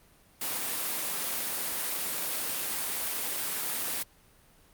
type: high-pass noise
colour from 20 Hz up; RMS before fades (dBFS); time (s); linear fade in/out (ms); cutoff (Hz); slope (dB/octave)
white; -32; 0.41-4.03; 5; 170; 12
effects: pink hiss -60 dBFS RMS until 4.73 s + Opus 32 kbps